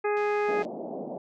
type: harmonic tone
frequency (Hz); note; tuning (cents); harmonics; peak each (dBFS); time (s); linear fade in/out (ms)
415.3; G#4; 0; 1 / 2 / 3 / 4 / 5 / 6; -25 / -31 / -35 / -37 / -39 / -41; 0.04-0.63; 10
type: click train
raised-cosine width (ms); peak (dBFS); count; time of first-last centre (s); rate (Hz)
0.2; -32; 84; 0.17-0.65; 173
type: band-pass noise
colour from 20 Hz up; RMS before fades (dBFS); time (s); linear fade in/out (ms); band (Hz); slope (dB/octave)
white; -36; 0.48-1.18; 2; 170 to 730; 48
effects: none